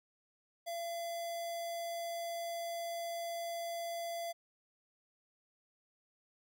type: tone with notch filter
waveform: square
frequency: 679 Hz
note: F5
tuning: 49 cents flat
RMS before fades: -40 dBFS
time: 0.66-4.33 s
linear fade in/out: 20 ms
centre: 1500 Hz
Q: 1
effects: none